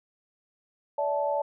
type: tone cluster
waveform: sine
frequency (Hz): 576 / 648 / 874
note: D5 / E5 / A5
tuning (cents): -34 / -30 / -12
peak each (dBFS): -27 / -33 / -29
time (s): 0.98-1.42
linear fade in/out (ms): 5
effects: none